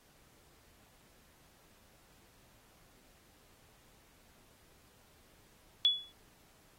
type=tone with exponential decay; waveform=sine; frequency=3401 Hz; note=G#7; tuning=40 cents sharp; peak=-20 dBFS; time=5.85-6.12 s; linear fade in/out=0 ms; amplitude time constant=57 ms; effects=pink hiss -65 dBFS RMS until 6.78 s + AAC 48 kbps